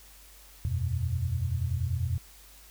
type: chord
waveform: sine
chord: E suspended second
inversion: none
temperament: equal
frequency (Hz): 82.41 / 92.5 / 123.47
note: E2 / F#2 / B2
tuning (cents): 0 / 0 / 0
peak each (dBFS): -31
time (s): 0.65-2.18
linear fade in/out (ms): 0
effects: added 50 Hz sine -54 dBFS peak until 2.7 s + white hiss -54 dBFS RMS until 2.7 s